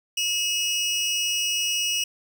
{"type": "tone pair together", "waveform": "25% pulse", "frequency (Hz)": [2600, 2897], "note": ["E7", "F#7"], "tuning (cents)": [-24, -37], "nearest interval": "major second", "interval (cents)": 187, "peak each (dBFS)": [-26, -20], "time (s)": [0.17, 2.04], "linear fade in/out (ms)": 5, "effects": []}